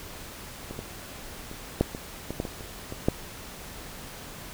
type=clicks; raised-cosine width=2 ms; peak=-23 / -21 / -27 / -7 / -20 / -18 / -14 / -20 / -26 / -22 / -7 dBFS; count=11; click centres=0.71 / 0.791 / 1.514 / 1.81 / 1.949 / 2.306 / 2.401 / 2.452 / 2.608 / 2.924 / 3.085 s; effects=pink hiss -42 dBFS RMS until 4.53 s